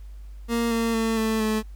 30% pulse tone with pitch steps, 233.2 / 229.1 / 225 / 221 / 217.1 Hz, A#3 / A#3 / A3 / A3 / A3, +1 / -30 / +39 / +8 / -23 cents, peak -19 dBFS, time 0.48-1.63 s, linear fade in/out 50 ms, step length 230 ms, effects added 50 Hz sine -37 dBFS peak until 1.75 s + pink hiss -62 dBFS RMS until 1.75 s

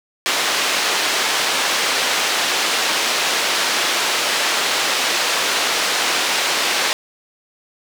white band-pass noise, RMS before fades -19 dBFS, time 0.26-6.93 s, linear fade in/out 0 ms, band 370 to 4500 Hz, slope 12 dB/octave, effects none

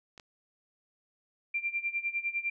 clicks, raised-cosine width 0.2 ms, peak -33 / -31 dBFS, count 2, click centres 0.178 / 0.198 s
sine tone with tremolo, 2371 Hz, D7, 16 cents sharp, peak -27 dBFS, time 1.54-2.5 s, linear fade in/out 5 ms, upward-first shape sine, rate 9.9 Hz, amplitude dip 85%
effects none

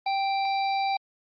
harmonic tone, 784 Hz, G5, in tune, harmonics 1 / 3 / 5 / 6, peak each -24 / -34 / -38 / -40 dBFS, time 0.06-0.97 s, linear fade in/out 5 ms, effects Opus 24 kbps

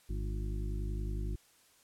harmonic tone with a mistuned harmonic, 50.8 Hz, G#1, 38 cents flat, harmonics 1 / 2 / 3 / 4 / 6 / 7, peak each -34 / -41 / -46 / -48 / -50 / -49 dBFS, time 0.09-1.36 s, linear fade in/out 10 ms, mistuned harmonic 4, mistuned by +89 cents, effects white hiss -65 dBFS RMS until 1.83 s + low-pass 12000 Hz 12 dB/octave

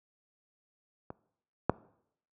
clicks, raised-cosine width 1 ms, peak -26 / -9 dBFS, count 2, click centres 1.104 / 1.696 s, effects noise-tail reverb RT60 0.7 s tail -21 dB re dry + high-pass 80 Hz 12 dB/octave

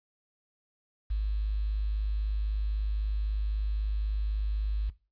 sine tone with quantisation, 51.91 Hz, G#1, in tune, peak -26 dBFS, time 1.1-4.9 s, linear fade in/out 10 ms, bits 9, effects noise-tail reverb RT60 0.3 s tail -19 dB re dry + resampled to 11025 Hz

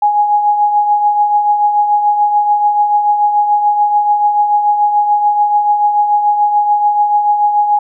sine tone with tremolo, 830.6 Hz, G#5, in tune, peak -6 dBFS, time 0.02-7.79 s, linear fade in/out 5 ms, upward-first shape triangle, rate 6.9 Hz, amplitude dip 55%, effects none

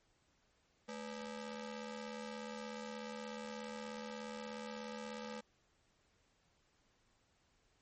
sawtooth ring-modulated tone, 356.7 Hz, F4, 37 cents sharp, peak -37 dBFS, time 0.88-5.41 s, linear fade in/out 10 ms, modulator 140 Hz, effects pink hiss -75 dBFS RMS until 7.81 s + MP3 32 kbps

